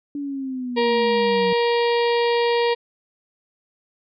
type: linear sweep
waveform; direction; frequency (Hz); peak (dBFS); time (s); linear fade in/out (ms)
sine; down; 289.5 to 182.7; -25; 0.15-1.53; 2
type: harmonic tone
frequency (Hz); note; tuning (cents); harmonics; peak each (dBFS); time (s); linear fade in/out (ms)
472.2; A#4; +22; 1 / 2 / 4 / 5 / 6 / 7 / 8 / 9 / 10; -18 / -24 / -30 / -32 / -34 / -35 / -36 / -37 / -38; 0.76-2.75; 20
effects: none